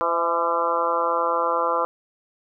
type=harmonic tone with a mistuned harmonic; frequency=169.5 Hz; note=E3; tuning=49 cents sharp; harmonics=2 / 3 / 4 / 5 / 6 / 7 / 8; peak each=-35 / -25 / -30 / -30 / -25 / -25 / -29 dBFS; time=0.01-1.85 s; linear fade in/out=0 ms; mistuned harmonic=4; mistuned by=-45 cents; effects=none